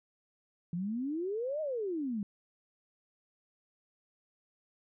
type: exponential two-way sweep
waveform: sine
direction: up then down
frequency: 165.4 to 637 to 194.8 Hz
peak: -32 dBFS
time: 0.73-2.23 s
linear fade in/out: 2 ms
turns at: 1.61 s
effects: none